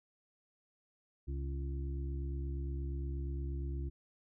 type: harmonic tone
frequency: 68.5 Hz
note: C#2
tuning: 20 cents flat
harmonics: 1 / 2 / 4 / 5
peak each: -36 / -44 / -51 / -49 dBFS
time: 1.27-3.9 s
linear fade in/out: 20 ms
effects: none